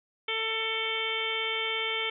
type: harmonic tone with a mistuned harmonic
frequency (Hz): 445.7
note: A4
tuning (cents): +22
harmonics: 1 / 2 / 3 / 4 / 5 / 6 / 7 / 8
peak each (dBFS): -36 / -41 / -38 / -43 / -32 / -42 / -33 / -39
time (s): 0.28-2.1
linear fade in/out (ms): 5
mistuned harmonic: 8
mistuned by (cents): -21
effects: none